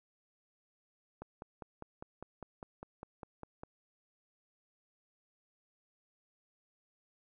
click train, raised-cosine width 1 ms, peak -30 dBFS, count 13, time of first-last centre 1.22-3.634 s, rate 4.97 Hz, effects none

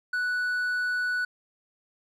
sine tone with hard clipping, 1480 Hz, F#6, in tune, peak -26 dBFS, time 0.13-1.25 s, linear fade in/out 5 ms, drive 3 dB, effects none

